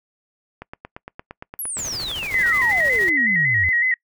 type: click train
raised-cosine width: 0.5 ms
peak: -19 dBFS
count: 17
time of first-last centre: 0.62-2.459 s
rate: 8.7 Hz
type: exponential sweep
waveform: sine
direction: down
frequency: 12000 to 80.7 Hz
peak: -25 dBFS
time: 1.59-3.69 s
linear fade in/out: 0 ms
type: noise with tremolo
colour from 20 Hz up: pink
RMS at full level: -34 dBFS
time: 1.77-3.1 s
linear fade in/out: 10 ms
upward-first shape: square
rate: 13 Hz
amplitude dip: 45%
type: tone with vibrato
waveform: sine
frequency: 1963 Hz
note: B6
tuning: 11 cents flat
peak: -16 dBFS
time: 2.34-3.94 s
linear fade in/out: 2 ms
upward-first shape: square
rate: 5.4 Hz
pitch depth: 59 cents each way
effects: noise-tail reverb RT60 0.1 s tail -25 dB re dry